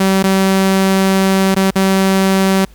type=tone with dropouts; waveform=sawtooth; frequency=192 Hz; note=G3; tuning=36 cents flat; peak=-6 dBFS; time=0-2.65 s; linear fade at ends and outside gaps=5 ms; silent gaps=0.228-0.238 / 1.546-1.563 / 1.707-1.756 s; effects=added 50 Hz sine -38 dBFS peak until 2.74 s + pink hiss -49 dBFS RMS until 2.74 s